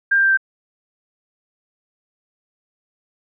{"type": "tone with pitch steps", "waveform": "sine", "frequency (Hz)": [1597, 1586, 1575, 1564.1], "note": ["G6", "G6", "G6", "G6"], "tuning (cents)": [32, 20, 8, -4], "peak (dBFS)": -12, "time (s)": [0.11, 0.374], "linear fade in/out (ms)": 10, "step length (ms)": 66, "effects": []}